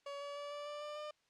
30% pulse tone with pitch steps, 565 / 570.9 / 576.9 / 582.9 / 589 / 595.1 / 601.4 Hz, C#5 / D5 / D5 / D5 / D5 / D5 / D5, +33 / -49 / -31 / -13 / +5 / +23 / +41 cents, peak -40 dBFS, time 0.06-1.11 s, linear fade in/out 5 ms, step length 150 ms, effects white hiss -75 dBFS RMS until 1.29 s + low-pass 5000 Hz 12 dB/octave

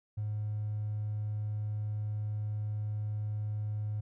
triangle tone with hard clipping, 105.6 Hz, G#2, 29 cents sharp, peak -32 dBFS, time 0.17-4.01 s, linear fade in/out 10 ms, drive 3 dB, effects none

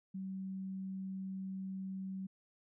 sine tone, 190.7 Hz, G3, 47 cents flat, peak -39 dBFS, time 0.14-2.27 s, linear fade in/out 10 ms, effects none

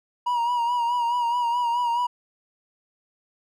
triangle tone with vibrato, 956 Hz, A#5, 43 cents sharp, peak -19 dBFS, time 0.26-2.07 s, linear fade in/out 10 ms, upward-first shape sine, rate 4.7 Hz, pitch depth 47 cents each way, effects none

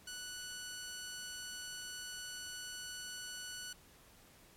10% pulse tone, 1480 Hz, F#6, in tune, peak -35 dBFS, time 0.07-3.73 s, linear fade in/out 5 ms, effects pink hiss -62 dBFS RMS until 4.56 s + MP3 64 kbps

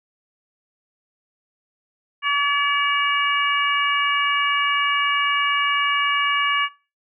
harmonic tone, 571 Hz, D5, 49 cents flat, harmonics 2 / 3 / 4 / 5, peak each -21 / -23 / -24 / -25 dBFS, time 2.22-6.69 s, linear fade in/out 50 ms, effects noise-tail reverb RT60 0.3 s tail -18 dB re dry

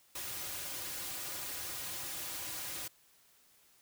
white noise with comb filter, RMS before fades -41 dBFS, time 0.15-2.88 s, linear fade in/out 5 ms, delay 4.5 ms, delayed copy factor -0.65, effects white hiss -66 dBFS RMS until 3.81 s

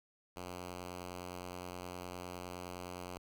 5% pulse tone, 89.7 Hz, F2, 47 cents sharp, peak -32 dBFS, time 0.36-3.18 s, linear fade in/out 5 ms, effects none

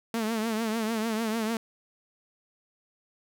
sawtooth tone with vibrato, 222.7 Hz, A3, 21 cents sharp, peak -23 dBFS, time 0.14-1.57 s, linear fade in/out 2 ms, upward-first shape triangle, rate 6.7 Hz, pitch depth 90 cents each way, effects none

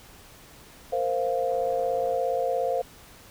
sine chord, Bb suspended second, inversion none, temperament equal, 466.2 / 523.3 / 698.5 Hz, Bb4 / C5 / F5, 0 / 0 / 0 cents, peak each -30 / -26 / -28 dBFS, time 0.92-2.82 s, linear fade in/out 10 ms
click train, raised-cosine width 1 ms, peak -35 dBFS, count 63, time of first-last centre 1.51-2.142 s, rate 98.1 Hz
effects pink hiss -50 dBFS RMS until 3.3 s

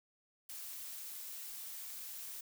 blue noise with amplitude modulation, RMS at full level -45 dBFS, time 0.49-2.41 s, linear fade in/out 5 ms, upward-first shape sine, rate 223 Hz, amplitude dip 30%, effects none

